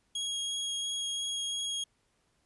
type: tone with vibrato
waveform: sawtooth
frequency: 3292 Hz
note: G#7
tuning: 16 cents flat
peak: -29 dBFS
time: 0.15-1.84 s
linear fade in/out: 5 ms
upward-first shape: sine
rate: 2.9 Hz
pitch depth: 9 cents each way
effects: pink hiss -73 dBFS RMS until 2.45 s + resampled to 24000 Hz